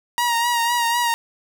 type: tone with vibrato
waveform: sawtooth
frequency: 946 Hz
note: A#5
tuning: 25 cents sharp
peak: -14 dBFS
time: 0.18-1.14 s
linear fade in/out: 0 ms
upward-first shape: sine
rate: 4 Hz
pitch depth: 38 cents each way
effects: none